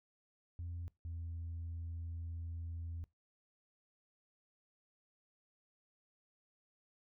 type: tone pair in turn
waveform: sine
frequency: 85.9 / 83.7 Hz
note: F2 / E2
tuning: -28 / +27 cents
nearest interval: unison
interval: 45 cents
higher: first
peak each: -39 / -39 dBFS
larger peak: neither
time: 0.59-0.88 / 1.05-3.04 s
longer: second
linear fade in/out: 0 ms
effects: noise-tail reverb RT60 0.2 s tail -23 dB re dry + tanh soft clip ceiling -38 dBFS